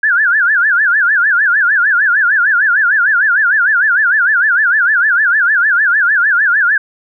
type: tone with vibrato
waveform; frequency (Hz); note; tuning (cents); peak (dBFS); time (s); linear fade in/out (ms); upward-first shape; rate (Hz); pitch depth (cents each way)
sine; 1568; G6; 0; -8; 0.03-6.78; 5; sine; 6.6; 210
effects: none